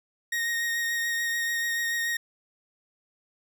40% pulse tone with vibrato, 1864.7 Hz, A#6, in tune, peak -25 dBFS, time 0.32-2.17 s, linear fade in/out 5 ms, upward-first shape sine, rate 6.9 Hz, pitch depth 16 cents each way, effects none

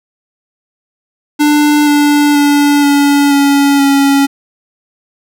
square tone with pitch steps, 296.2 / 292.5 / 288.8 / 285.1 / 281.5 / 278 Hz, D4 / D4 / D4 / C#4 / C#4 / C#4, +15 / -7 / -29 / +49 / +27 / +5 cents, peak -7 dBFS, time 1.39-4.27 s, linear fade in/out 20 ms, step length 480 ms, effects none

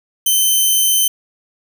5% pulse tone, 3079 Hz, G7, 32 cents flat, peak -3 dBFS, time 0.26-1.08 s, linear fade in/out 5 ms, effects none

